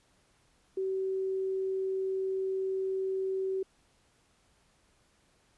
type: tone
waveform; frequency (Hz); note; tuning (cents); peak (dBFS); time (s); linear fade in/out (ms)
sine; 381.6; G4; -47; -29; 0.77-3.63; 5
effects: pink hiss -68 dBFS RMS until 5.57 s + resampled to 24000 Hz